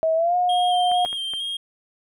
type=tone with pitch glide; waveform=sine; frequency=644 to 718.7 Hz; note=E5 to F5; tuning=-41 to +49 cents; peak=-17 dBFS; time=0.03-1.05 s; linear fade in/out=0 ms; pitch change=+190 cents; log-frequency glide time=0.15-0.36 s
type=tone with vibrato; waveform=triangle; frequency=3200 Hz; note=G7; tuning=35 cents sharp; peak=-24 dBFS; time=0.49-1.57 s; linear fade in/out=5 ms; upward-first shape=square; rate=2.2 Hz; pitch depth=23 cents each way
type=clicks; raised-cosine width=0.5 ms; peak=-23 dBFS; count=4; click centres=0.916 / 1.059 / 1.129 / 1.336 s
effects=none